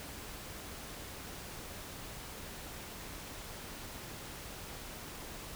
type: silence
effects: pink hiss -46 dBFS RMS until 5.55 s